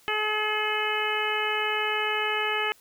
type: harmonic tone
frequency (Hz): 426.6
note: G#4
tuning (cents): +46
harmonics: 1 / 2 / 3 / 4 / 5 / 6 / 7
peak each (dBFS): -32 / -32 / -32 / -32 / -32 / -32 / -32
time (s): 0.08-2.72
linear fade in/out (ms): 0
effects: white hiss -58 dBFS RMS until 2.8 s